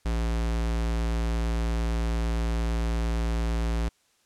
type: tone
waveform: square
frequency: 56.8 Hz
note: A#1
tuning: 44 cents flat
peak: -25 dBFS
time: 0.05-3.89 s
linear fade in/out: 10 ms
effects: white hiss -66 dBFS RMS until 4.25 s + low-pass 9000 Hz 12 dB/octave